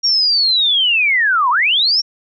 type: linear two-way sweep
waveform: sine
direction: down then up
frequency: 5630 to 932.3 to 5630 Hz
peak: -11 dBFS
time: 0.03-2.02 s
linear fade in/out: 20 ms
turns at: 1.5 s
effects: none